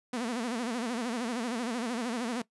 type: tone with vibrato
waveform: sawtooth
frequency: 236.9 Hz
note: A#3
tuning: 28 cents sharp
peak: -27 dBFS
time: 0.13-2.42 s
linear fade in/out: 5 ms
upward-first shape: sine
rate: 13 Hz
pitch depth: 130 cents each way
effects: noise-tail reverb RT60 0.1 s tail -19 dB re dry + resampled to 24000 Hz